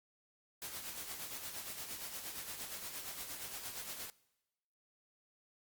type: noise with tremolo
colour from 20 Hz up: white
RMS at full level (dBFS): -43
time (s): 0.62-4.1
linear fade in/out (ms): 0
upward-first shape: sine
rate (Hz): 8.6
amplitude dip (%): 50
effects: noise-tail reverb RT60 1.0 s tail -22 dB re dry + Opus 48 kbps